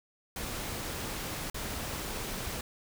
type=noise with dropouts; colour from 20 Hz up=pink; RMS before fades=-37 dBFS; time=0.36-2.61 s; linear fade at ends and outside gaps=2 ms; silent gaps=1.5-1.544 s; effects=none